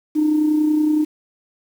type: tone with amplitude modulation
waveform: sine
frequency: 305.1 Hz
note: D#4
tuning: 34 cents flat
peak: -11 dBFS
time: 0.15-1.05 s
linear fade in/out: 20 ms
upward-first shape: sine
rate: 30.7 Hz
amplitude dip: 45%
effects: tanh soft clip ceiling -9 dBFS + 7-bit